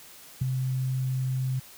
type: tone with ADSR envelope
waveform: sine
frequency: 130 Hz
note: C3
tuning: 11 cents flat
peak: -19 dBFS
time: 0.41-1.6 s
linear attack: 10 ms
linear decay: 6 ms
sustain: -6 dB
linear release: 12 ms
effects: white hiss -49 dBFS RMS until 1.77 s